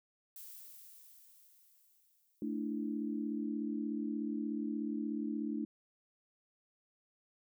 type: noise with exponential decay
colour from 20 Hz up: violet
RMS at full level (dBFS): -49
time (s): 0.36-3.45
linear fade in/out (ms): 2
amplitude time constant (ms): 670
type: chord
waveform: sine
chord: A suspended fourth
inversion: none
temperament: just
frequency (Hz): 220 / 293.3 / 330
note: A3 / D4 / E4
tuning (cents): 0 / -2 / +2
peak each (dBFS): -38 / -38 / -42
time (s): 2.42-5.65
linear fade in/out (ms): 2
effects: none